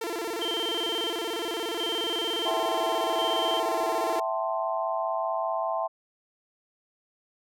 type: tone with vibrato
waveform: sawtooth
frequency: 392 Hz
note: G4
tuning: in tune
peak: -26 dBFS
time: 0.01-4.2 s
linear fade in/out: 5 ms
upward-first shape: square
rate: 17 Hz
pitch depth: 250 cents each way
type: tone with tremolo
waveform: sine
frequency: 3136 Hz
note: G7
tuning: in tune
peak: -29 dBFS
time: 0.41-3.6 s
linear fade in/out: 5 ms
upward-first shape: square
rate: 0.72 Hz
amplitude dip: 55%
type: chord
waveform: sine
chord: A minor seventh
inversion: second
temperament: equal with one note detuned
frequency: 659.3 / 764.3 / 880 / 1046.5 Hz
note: E5 / G5 / A5 / C6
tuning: 0 / -44 / 0 / 0 cents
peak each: -29 / -33 / -33 / -32 dBFS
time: 2.45-5.88 s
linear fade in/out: 20 ms
effects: none